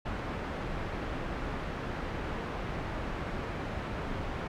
pink low-pass noise, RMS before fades -36 dBFS, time 0.05-4.48 s, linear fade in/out 10 ms, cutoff 1900 Hz, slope 12 dB/octave, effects none

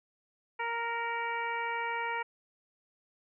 harmonic tone with a mistuned harmonic, 466.2 Hz, A#4, in tune, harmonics 1 / 2 / 3 / 4 / 5 / 6, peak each -41 / -34 / -40 / -39 / -39 / -49 dBFS, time 0.59-2.23 s, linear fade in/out 10 ms, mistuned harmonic 5, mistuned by -18 cents, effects none

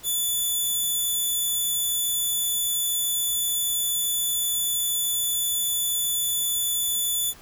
5% pulse tone, 3479 Hz, A7, 20 cents flat, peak -15 dBFS, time 0.03-7.34 s, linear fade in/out 50 ms, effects pink hiss -49 dBFS RMS until 7.41 s

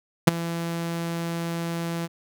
sawtooth tone with ADSR envelope, 168.2 Hz, E3, 35 cents sharp, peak -5 dBFS, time 0.27-2.08 s, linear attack 9 ms, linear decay 16 ms, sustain -18 dB, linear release 34 ms, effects none

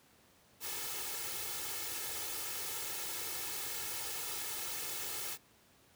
white noise with comb filter, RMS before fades -40 dBFS, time 0.6-5.38 s, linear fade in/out 50 ms, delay 2.3 ms, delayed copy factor +0.75, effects pink hiss -65 dBFS RMS until 5.95 s + high-pass 80 Hz 12 dB/octave

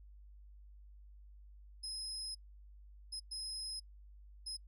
35% pulse tone bursts at uneven times, 5110 Hz, D#8, 45 cents sharp, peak -38 dBFS, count 4, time 1.83-2.35 / 3.12-3.2 / 3.31-3.8 / 4.46-4.57 s, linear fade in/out 10 ms, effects noise-tail reverb RT60 0.1 s tail -25 dB re dry + added 50 Hz sine -54 dBFS peak until 4.67 s

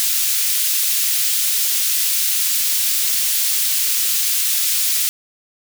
white high-pass noise, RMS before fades -18 dBFS, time 0-5.09 s, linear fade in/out 0 ms, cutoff 2900 Hz, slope 12 dB/octave, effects none

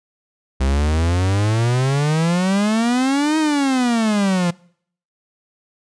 45% pulse exponential two-way sweep, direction up then down, 64.7 to 317.3 to 170.7 Hz, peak -15 dBFS, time 0.6-4.51 s, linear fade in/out 10 ms, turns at 3.38 s, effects noise-tail reverb RT60 0.6 s tail -24 dB re dry + resampled to 22050 Hz

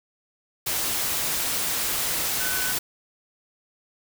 sine tone in noise, 1506 Hz, F#6, 30 cents sharp, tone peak -30 dBFS, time 2.4-2.73 s, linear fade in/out 10 ms, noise white, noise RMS -26 dBFS, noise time 0.66-2.79 s, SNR -7 dB, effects none

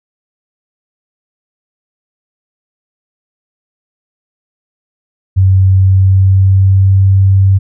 sine tone with pitch glide, 95 to 96.66 Hz, F#2 to G2, +46 to -24 cents, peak -4 dBFS, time 5.36-7.59 s, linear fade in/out 20 ms, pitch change +30 cents, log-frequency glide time 5.73-7.03 s, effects none

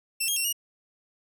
10% pulse tone with pitch steps, 2688 / 3242 / 2722 / 2876 Hz, E7 / G#7 / F7 / F#7, +33 / -42 / -45 / -50 cents, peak -17 dBFS, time 0.2-0.528 s, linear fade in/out 10 ms, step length 82 ms, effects none

